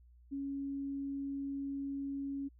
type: tone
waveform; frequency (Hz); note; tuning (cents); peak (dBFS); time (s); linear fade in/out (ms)
sine; 277.2; C#4; 0; -36; 0.31-2.49; 20
effects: added 60 Hz sine -58 dBFS peak until 2.59 s